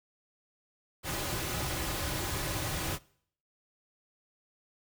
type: noise with comb filter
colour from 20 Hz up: pink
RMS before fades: -34 dBFS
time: 1.03-2.99 s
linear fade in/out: 50 ms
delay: 4.4 ms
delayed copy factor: -0.5
effects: noise-tail reverb RT60 0.6 s tail -22 dB re dry